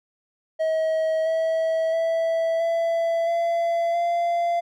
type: tone with pitch steps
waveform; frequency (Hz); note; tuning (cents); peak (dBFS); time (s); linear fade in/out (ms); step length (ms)
triangle; 638 / 647.7 / 657.5 / 667.4 / 677.5 / 687.8; D#5 / E5 / E5 / E5 / E5 / F5; +43 / -31 / -5 / +21 / +47 / -27; -18; 0.59-4.61; 20; 670
effects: none